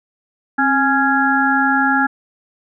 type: harmonic tone with a mistuned harmonic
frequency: 277.2 Hz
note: C#4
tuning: in tune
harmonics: 1 / 3 / 5 / 6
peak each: -18 / -18 / -18 / -18 dBFS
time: 0.58-2.07 s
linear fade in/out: 10 ms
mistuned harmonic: 1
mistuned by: -70 cents
effects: none